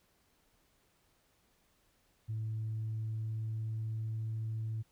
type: tone with pitch glide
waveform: sine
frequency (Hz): 110 to 110.83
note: A2 to A2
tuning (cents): 0 to +13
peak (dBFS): -33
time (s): 2.28-4.83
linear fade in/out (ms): 20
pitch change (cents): +13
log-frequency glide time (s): 2.67-4.33
effects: tanh soft clip ceiling -31 dBFS + pink hiss -72 dBFS RMS until 4.91 s